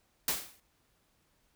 white noise with exponential decay, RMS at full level -27 dBFS, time 0.28-0.6 s, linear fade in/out 2 ms, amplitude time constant 68 ms, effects pink hiss -72 dBFS RMS until 1.55 s

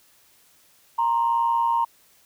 sine tone pair together, 932 / 1052.9 Hz, A#5 / C6, -1 / +11 cents, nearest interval major second, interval 212 cents, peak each -19 / -25 dBFS, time 0.98-1.85 s, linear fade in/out 10 ms, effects tanh soft clip ceiling -11 dBFS + white hiss -58 dBFS RMS until 2.25 s

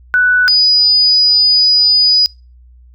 sine tone pair in turn, 1486 / 4949 Hz, F#6 / D#8, +7 / -10 cents, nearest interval octave + major sixth, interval 2083 cents, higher second, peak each -7 dBFS, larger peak neither, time 0.14-0.48 / 0.48-2.26 s, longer second, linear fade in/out 0 ms, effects noise-tail reverb RT60 0.3 s tail -25 dB re dry + added 61 Hz sine -39 dBFS peak until 2.94 s

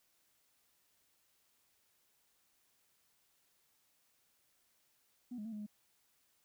sine tone with pitch steps, 245.8 / 209.8 / 225.3 / 210.7 / 209 Hz, B3 / G#3 / A3 / G#3 / G#3, -8 / +18 / +41 / +25 / +11 cents, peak -40 dBFS, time 5.31-5.665 s, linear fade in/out 10 ms, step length 71 ms, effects tanh soft clip ceiling -38 dBFS + white hiss -75 dBFS RMS until 6.44 s

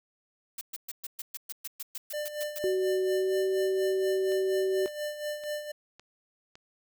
blue noise bursts, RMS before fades -37 dBFS, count 14, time 0.58-2.588 s, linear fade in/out 5 ms, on 32 ms, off 120 ms
square tone with tremolo, 596 Hz, D5, 25 cents sharp, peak -31 dBFS, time 2.13-5.72 s, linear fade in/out 10 ms, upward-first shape sine, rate 4.2 Hz, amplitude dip 65%
sine tone with pitch glide, 375 to 380.7 Hz, F#4 to F#4, +23 to +49 cents, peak -25 dBFS, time 2.64-4.86 s, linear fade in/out 0 ms, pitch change +26 cents, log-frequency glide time 3.12-3.37 s
click train, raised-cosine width 0.2 ms, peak -32 dBFS, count 5, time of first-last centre 4.32-6.555 s, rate 1.79 Hz
effects none

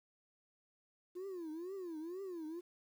sine tone with vibrato, 348.5 Hz, F4, 4 cents flat, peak -39 dBFS, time 1.15-2.61 s, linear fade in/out 20 ms, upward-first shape triangle, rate 2.1 Hz, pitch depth 240 cents each way, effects tanh soft clip ceiling -41 dBFS + 11-bit

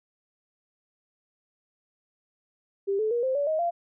sine tone with pitch steps, 395.5 / 433.8 / 475.8 / 521.9 / 572.4 / 627.8 / 688.6 Hz, G4 / A4 / A#4 / C5 / D5 / D#5 / F5, +15 / -25 / +35 / -4 / -45 / +15 / -25 cents, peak -23 dBFS, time 2.87-3.71 s, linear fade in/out 20 ms, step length 120 ms, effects none

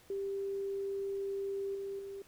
sine tone with level steps, 394.2 Hz, G4, 10 cents sharp, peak -34 / -37 / -41 dBFS, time 0.1-2.22 s, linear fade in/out 2 ms, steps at 1.75 / 1.99 s, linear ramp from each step 2 ms, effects pink hiss -62 dBFS RMS until 2.27 s

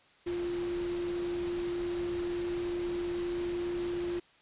sine tone in noise, 349.2 Hz, F4, in tune, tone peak -31 dBFS, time 0.26-4.2 s, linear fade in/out 10 ms, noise pink, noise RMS -44 dBFS, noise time 0.26-4.2 s, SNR +10 dB, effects white hiss -62 dBFS RMS until 4.41 s + resampled to 8000 Hz

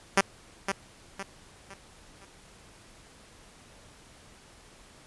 5% pulse tone with echo, 195.9 Hz, G3, 1 cent flat, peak -7 dBFS, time 0.17-0.21 s, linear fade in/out 5 ms, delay 510 ms, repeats 4, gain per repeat -8 dB, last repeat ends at 2.25 s, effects pink hiss -54 dBFS RMS until 5.06 s + resampled to 24000 Hz

